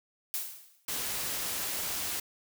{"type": "noise with exponential decay", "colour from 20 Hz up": "blue", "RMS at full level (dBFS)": -31, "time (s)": [0.34, 0.85], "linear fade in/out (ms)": 0, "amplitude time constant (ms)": 110}
{"type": "noise", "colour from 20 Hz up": "white", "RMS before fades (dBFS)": -34, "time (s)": [0.88, 2.2], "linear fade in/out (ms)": 5}
{"effects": []}